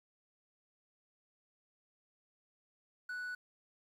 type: tone with quantisation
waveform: triangle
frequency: 1480 Hz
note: F#6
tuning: in tune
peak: -37 dBFS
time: 3.09-3.35 s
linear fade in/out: 5 ms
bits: 11
effects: none